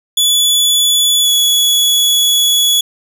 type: tone with pitch glide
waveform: sawtooth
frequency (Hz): 3436 to 3387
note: A7 to G#7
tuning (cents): -42 to +33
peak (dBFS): -6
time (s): 0.17-2.81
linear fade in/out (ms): 5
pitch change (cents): -25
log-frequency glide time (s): 1.22-1.3
effects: none